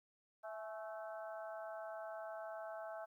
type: harmonic tone with a mistuned harmonic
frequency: 219.2 Hz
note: A3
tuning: 6 cents flat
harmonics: 3 / 4 / 5 / 6 / 7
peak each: -46 / -52 / -58 / -55 / -56 dBFS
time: 0.43-3.06 s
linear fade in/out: 20 ms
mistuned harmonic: 4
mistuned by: -54 cents
effects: 13-bit